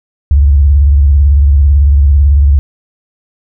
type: tone with vibrato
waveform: sine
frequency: 70.7 Hz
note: C#2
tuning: 35 cents sharp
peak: -3 dBFS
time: 0.31-2.59 s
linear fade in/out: 0 ms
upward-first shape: square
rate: 18 Hz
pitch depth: 110 cents each way
effects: none